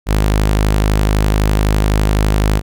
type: tone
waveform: sawtooth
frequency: 51.91 Hz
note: G#1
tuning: in tune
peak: -7 dBFS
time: 0.06-2.62 s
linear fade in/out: 50 ms
effects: none